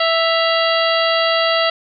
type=harmonic tone with a mistuned harmonic; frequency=659 Hz; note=E5; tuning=1 cent flat; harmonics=1 / 2 / 3 / 4 / 5 / 6 / 7; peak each=-17 / -20 / -22 / -23 / -24 / -25 / -25 dBFS; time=0-1.7 s; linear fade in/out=5 ms; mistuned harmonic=4; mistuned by=+99 cents; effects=none